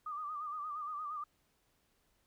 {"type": "tone with vibrato", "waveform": "sine", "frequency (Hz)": 1205, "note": "D6", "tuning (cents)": 44, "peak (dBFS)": -38, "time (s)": [0.06, 1.24], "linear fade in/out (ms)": 5, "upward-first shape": "sine", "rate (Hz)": 8.6, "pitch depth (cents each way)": 73, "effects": ["pink hiss -75 dBFS RMS until 2.26 s"]}